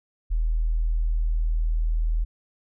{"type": "tone", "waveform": "sine", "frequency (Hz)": 40.17, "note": "E1", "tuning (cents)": -44, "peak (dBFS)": -20, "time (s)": [0.3, 2.25], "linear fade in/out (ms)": 20, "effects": []}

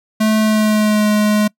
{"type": "tone with pitch glide", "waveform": "square", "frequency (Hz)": [216.9, 210.7], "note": ["A3", "G#3"], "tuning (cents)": [-25, 25], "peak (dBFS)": -12, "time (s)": [0.2, 1.48], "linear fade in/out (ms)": 10, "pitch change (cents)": -50, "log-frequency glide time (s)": [0.4, 1.08], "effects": ["noise-tail reverb RT60 0.1 s tail -24 dB re dry"]}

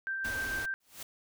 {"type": "tone with tremolo", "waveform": "sine", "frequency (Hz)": 1568, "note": "G6", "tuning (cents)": 0, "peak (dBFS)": -31, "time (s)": [0.07, 0.74], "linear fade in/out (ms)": 0, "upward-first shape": "sine", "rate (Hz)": 6.7, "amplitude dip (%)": 25}
{"type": "band-stop noise", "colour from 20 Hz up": "pink", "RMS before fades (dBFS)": -41, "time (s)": [0.24, 0.66], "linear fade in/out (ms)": 10, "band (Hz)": [140, 200], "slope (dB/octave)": 96}
{"type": "noise with exponential growth", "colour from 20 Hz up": "white", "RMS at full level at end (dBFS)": -39, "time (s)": [0.8, 1.03], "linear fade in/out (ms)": 5, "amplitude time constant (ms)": 50}
{"effects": []}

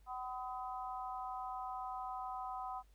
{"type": "harmonic tone", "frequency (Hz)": 252.6, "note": "B3", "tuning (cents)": 39, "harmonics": [3, 4, 5], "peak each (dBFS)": [-43, -45, -47], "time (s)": [0.06, 2.83], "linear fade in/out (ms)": 50, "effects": ["added 50 Hz sine -62 dBFS peak until 2.94 s", "pink hiss -75 dBFS RMS until 2.94 s"]}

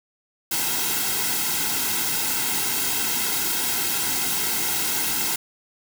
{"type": "noise with comb filter", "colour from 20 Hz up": "white", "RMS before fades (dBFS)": -24, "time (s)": [0.51, 5.36], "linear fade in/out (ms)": 5, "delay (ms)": 1.7, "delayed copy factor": -0.75, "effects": []}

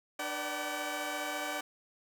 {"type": "tone cluster", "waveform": "15% pulse", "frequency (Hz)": [298.3, 486.9, 582, 761], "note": ["D4", "B4", "D5", "F#5"], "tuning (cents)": [27, -25, -16, 48], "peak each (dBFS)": [-35, -39, -34, -31], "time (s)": [0.19, 1.61], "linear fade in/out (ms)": 5, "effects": []}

